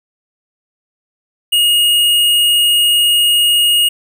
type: tone with hard clipping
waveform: triangle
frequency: 2867 Hz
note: F7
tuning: 45 cents sharp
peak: -10 dBFS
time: 1.52-3.89 s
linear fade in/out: 10 ms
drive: 16 dB
effects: none